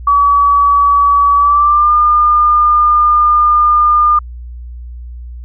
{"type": "tone with pitch glide", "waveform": "sine", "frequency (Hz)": [1140, 1207.8], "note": ["C#6", "D6"], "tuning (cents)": [48, 48], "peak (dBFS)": -6, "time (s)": [0.07, 4.19], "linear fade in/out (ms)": 5, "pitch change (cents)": 100, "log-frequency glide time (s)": [1.36, 1.93], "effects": ["added 60 Hz sine -25 dBFS peak until 5.44 s"]}